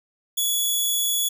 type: tone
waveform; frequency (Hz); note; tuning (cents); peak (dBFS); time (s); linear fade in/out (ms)
10% pulse; 3395; G#7; +37; -13; 0.37-1.29; 10
effects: none